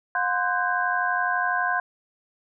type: tone cluster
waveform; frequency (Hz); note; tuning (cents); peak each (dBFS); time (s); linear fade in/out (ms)
sine; 718 / 1036 / 1517 / 1609; F5 / C6 / F#6 / G6; +48 / -17 / +43 / +45; -27; 0.15-1.8; 2
effects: none